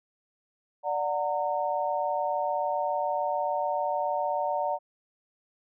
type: chord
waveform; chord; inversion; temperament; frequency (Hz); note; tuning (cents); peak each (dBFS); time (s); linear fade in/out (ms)
sine; D augmented; none; just; 587.3 / 734.2 / 917.7; D5 / F#5 / A#5; 0 / -14 / -27; -30; 0.83-4.79; 50
effects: none